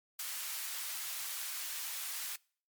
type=high-pass noise; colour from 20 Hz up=white; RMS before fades=-40 dBFS; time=0.19-2.36 s; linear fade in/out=5 ms; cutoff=1100 Hz; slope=12 dB/octave; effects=noise-tail reverb RT60 0.5 s tail -26 dB re dry + MP3 96 kbps